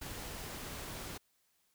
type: noise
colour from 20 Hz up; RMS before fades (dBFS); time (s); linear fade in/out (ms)
pink; -44; 0.01-1.18; 10
effects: white hiss -75 dBFS RMS until 1.74 s